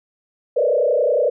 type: tone with frequency modulation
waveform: sine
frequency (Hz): 539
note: C#5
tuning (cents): -49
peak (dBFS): -14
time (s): 0.56-1.3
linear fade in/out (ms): 10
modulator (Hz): 30.9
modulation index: 2.4
effects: none